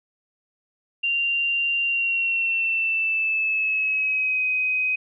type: tone with pitch glide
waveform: sine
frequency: 2776 to 2516 Hz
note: F7 to D#7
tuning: -11 to +19 cents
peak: -20 dBFS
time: 1.03-4.96 s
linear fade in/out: 10 ms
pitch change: -170 cents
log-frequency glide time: 1.83-4.43 s
effects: none